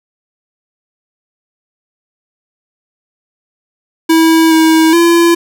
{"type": "tone with pitch steps", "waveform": "square", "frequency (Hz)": [324.8, 320.7, 339.5], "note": ["E4", "E4", "F4"], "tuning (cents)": [-26, -48, -49], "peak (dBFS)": -6, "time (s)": [4.09, 5.35], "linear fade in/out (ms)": 10, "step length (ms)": 420, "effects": []}